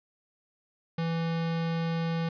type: tone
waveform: square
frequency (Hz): 165.5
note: E3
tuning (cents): +7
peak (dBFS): -28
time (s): 0.98-2.29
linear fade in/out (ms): 5
effects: resampled to 11025 Hz + 11-bit